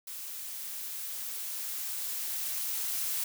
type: noise with level ramp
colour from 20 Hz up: blue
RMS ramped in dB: -41 to -32 dBFS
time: 0.07-3.24 s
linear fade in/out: 5 ms
effects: none

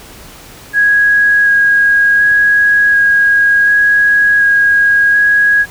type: tone with vibrato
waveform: sine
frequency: 1649 Hz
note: G#6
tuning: 13 cents flat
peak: -6 dBFS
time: 0.73-5.66 s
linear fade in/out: 50 ms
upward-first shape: square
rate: 0.68 Hz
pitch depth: 9 cents each way
effects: pink hiss -35 dBFS RMS until 5.7 s

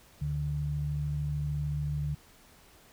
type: tone pair together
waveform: sine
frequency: 73.37 / 146.83 Hz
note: D2 / D3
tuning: -1 / 0 cents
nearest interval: octave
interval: 1201 cents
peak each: -35 / -30 dBFS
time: 0.21-2.15 s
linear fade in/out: 10 ms
effects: pink hiss -58 dBFS RMS until 2.92 s

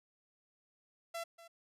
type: tone with echo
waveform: sawtooth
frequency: 673 Hz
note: E5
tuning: 36 cents sharp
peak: -35 dBFS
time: 1.14-1.24 s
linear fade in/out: 10 ms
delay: 240 ms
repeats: 1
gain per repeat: -15 dB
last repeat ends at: 1.48 s
effects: resampled to 32000 Hz

